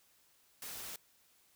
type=noise; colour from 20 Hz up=white; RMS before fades=-45 dBFS; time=0.62-0.96 s; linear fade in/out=2 ms; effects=white hiss -69 dBFS RMS until 1.55 s